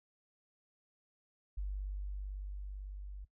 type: tone with level ramp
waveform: sine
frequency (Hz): 49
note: G1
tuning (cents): 0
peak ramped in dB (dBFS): -35 to -43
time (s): 1.57-3.25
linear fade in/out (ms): 10
effects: noise-tail reverb RT60 0.1 s tail -18 dB re dry